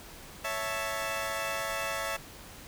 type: chord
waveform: 15% pulse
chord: A major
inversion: first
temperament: equal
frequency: 554.4 / 659.3 / 880 Hz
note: C#5 / E5 / A5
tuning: 0 / 0 / 0 cents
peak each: -30 / -28 / -32 dBFS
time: 0.44-2.17 s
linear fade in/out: 10 ms
effects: pink hiss -48 dBFS RMS until 2.67 s